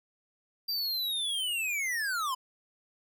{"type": "linear sweep", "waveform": "square", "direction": "down", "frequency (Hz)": [4744, 987.8], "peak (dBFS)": -30, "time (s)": [0.68, 2.35], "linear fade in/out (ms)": 10, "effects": []}